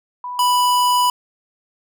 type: tone pair in turn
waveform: sine / square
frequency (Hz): 987.8 / 987.8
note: B5 / B5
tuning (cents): 0 / 0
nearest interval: unison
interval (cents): 0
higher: neither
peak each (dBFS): -25 / -14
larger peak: second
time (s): 0.24-0.39 / 0.39-1.1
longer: second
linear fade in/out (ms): 2
effects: none